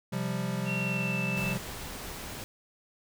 square chord, C suspended fourth, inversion none, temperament equal, 130.81 / 174.61 / 196 Hz, C3 / F3 / G3, 0 / 0 / 0 cents, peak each -35 dBFS, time 0.12-1.58 s, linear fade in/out 10 ms
sine tone with pitch glide, 2727 to 2649 Hz, F7 to E7, -42 to +8 cents, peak -32 dBFS, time 0.65-1.56 s, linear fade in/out 50 ms, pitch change -50 cents, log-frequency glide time 0.8-1.2 s
pink noise, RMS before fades -40 dBFS, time 1.37-2.44 s, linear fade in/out 0 ms
effects none

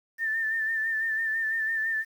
sine tone with vibrato, 1785 Hz, A6, 24 cents sharp, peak -25 dBFS, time 0.18-2.05 s, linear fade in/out 50 ms, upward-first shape sine, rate 6 Hz, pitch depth 38 cents each way, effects 9-bit

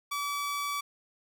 sawtooth tone, 1148 Hz, D6, 40 cents flat, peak -27 dBFS, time 0.11-0.81 s, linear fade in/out 10 ms, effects none

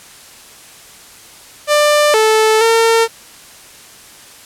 sawtooth tone with pitch steps, 594 / 437.3 / 455.2 Hz, D5 / A4 / A#4, +20 / -11 / -41 cents, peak -5 dBFS, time 1.67-3.08 s, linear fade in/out 50 ms, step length 470 ms, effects white hiss -39 dBFS RMS until 4.45 s + low-pass 11000 Hz 12 dB/octave

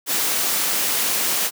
white noise, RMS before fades -21 dBFS, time 0.06-1.51 s, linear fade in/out 50 ms, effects high-pass 200 Hz 12 dB/octave

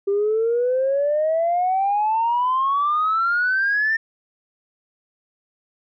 sine exponential sweep, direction up, 393.4 to 1812 Hz, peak -16 dBFS, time 0.07-3.97 s, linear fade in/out 10 ms, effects tanh soft clip ceiling -13 dBFS

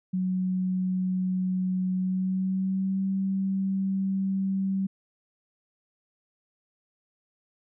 sine tone with pitch glide, 185 to 192.86 Hz, F#3 to G3, 0 to -28 cents, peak -24 dBFS, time 0.13-4.87 s, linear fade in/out 10 ms, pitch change +72 cents, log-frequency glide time 1.95-3.07 s, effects none

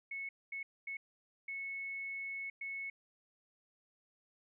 sine tone bursts at uneven times, 2200 Hz, C#7, 14 cents flat, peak -39 dBFS, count 5, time 0.11-0.29 / 0.52-0.63 / 0.87-0.97 / 1.48-2.5 / 2.61-2.9 s, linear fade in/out 5 ms, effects none

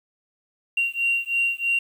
sine beating tone pair, 2758 / 2761.1 Hz, F7 / F7, -22 / -20 cents, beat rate 3.1 Hz, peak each -23 / -23 dBFS, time 0.77-1.79 s, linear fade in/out 5 ms, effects tanh soft clip ceiling -14 dBFS + 8-bit

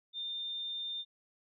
sine tone, 3610 Hz, A7, 44 cents sharp, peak -36 dBFS, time 0.13-1.05 s, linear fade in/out 50 ms, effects none

